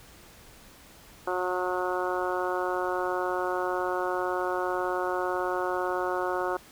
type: harmonic tone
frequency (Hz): 181.8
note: F#3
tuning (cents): -30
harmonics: 2 / 3 / 4 / 5 / 6 / 7 / 8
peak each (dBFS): -31 / -33 / -34 / -35 / -36 / -36 / -37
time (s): 1.27-6.57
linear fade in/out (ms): 5
effects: pink hiss -52 dBFS RMS until 6.71 s